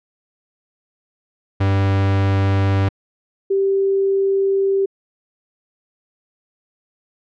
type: tone pair in turn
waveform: 45% pulse / sine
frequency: 97.7 / 390.8 Hz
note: G2 / G4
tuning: -5 / -5 cents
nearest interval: 2 octaves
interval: 2400 cents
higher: second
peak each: -14 dBFS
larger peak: neither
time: 1.6-2.89 / 3.5-4.86 s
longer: second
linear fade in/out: 10 ms
effects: low-pass 3000 Hz 12 dB/octave